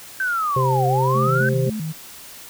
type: linear two-way sweep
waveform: sine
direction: down then up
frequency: 1568 to 704 to 1568 Hz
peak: -19 dBFS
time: 0.2-1.49 s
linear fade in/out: 2 ms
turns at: 0.87 s
type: harmonic tone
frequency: 130.81 Hz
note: C3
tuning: in tune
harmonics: 1 / 3 / 4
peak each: -19 / -24 / -25 dBFS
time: 0.56-1.7 s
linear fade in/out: 5 ms
type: tone with vibrato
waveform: sine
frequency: 185 Hz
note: F#3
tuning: in tune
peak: -24 dBFS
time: 1.14-1.93 s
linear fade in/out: 20 ms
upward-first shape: square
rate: 3.8 Hz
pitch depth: 270 cents each way
effects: white hiss -40 dBFS RMS until 2.49 s